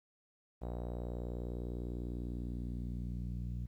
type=tone with low-pass filter sweep; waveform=sawtooth; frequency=60 Hz; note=B1; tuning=49 cents flat; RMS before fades=-40 dBFS; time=0.61-3.67 s; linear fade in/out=20 ms; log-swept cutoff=720 to 150 Hz; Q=1.9; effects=12-bit